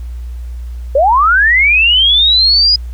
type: linear sweep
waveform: sine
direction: up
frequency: 512 to 4978 Hz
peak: -6 dBFS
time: 0.95-2.76 s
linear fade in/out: 5 ms
effects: added 60 Hz sine -21 dBFS peak until 2.93 s + pink hiss -48 dBFS RMS until 2.93 s